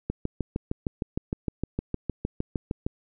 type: click train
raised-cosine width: 3 ms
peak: -14 dBFS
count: 19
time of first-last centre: 0.1-2.865 s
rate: 6.51 Hz
effects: none